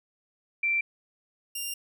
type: tone pair in turn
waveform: sine / 10% pulse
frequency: 2349 / 2793 Hz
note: D7 / F7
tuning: 0 / -1 cents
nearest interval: minor third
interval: 299 cents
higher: second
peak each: -23 / -23 dBFS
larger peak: neither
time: 0.63-0.81 / 1.55-1.74 s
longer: second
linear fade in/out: 5 ms
effects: none

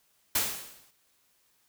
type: noise with exponential decay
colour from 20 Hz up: white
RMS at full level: -24 dBFS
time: 0.35-0.91 s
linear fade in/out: 5 ms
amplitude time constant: 120 ms
effects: white hiss -69 dBFS RMS until 1.68 s

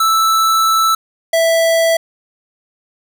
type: tone pair in turn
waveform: square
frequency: 1318.5 / 659.2 Hz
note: E6 / E5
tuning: 0 / 0 cents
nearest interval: octave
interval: 1200 cents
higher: first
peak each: -11 dBFS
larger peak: neither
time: 0-0.95 / 1.33-1.97 s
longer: first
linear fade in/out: 5 ms
effects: none

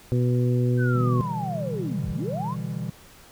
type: harmonic tone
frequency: 123.3 Hz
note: B2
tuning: 2 cents flat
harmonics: 1 / 2 / 3 / 4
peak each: -20 / -27 / -29 / -33 dBFS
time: 0.12-1.21 s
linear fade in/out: 0 ms
type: linear two-way sweep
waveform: sine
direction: down then up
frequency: 1561 to 36.21 to 1129 Hz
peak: -29 dBFS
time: 0.77-2.56 s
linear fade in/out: 50 ms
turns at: 2.1 s
type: chord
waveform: triangle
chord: E minor seventh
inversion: second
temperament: just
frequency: 123.61 / 148.33 / 164.81 / 197.78 Hz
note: B2 / D3 / E3 / G3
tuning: +2 / +18 / 0 / +16 cents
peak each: -31 / -33 / -30 / -32 dBFS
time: 0.95-2.9 s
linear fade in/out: 5 ms
effects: pink hiss -50 dBFS RMS until 3.31 s

